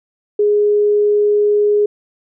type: tone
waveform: sine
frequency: 415.3 Hz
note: G#4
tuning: in tune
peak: -10 dBFS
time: 0.39-1.86 s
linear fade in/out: 5 ms
effects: none